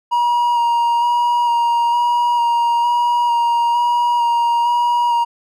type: tone with vibrato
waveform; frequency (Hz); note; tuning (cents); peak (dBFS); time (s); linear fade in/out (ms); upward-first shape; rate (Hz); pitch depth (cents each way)
triangle; 950; A#5; +33; -11; 0.11-5.25; 20; square; 1.1; 13
effects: none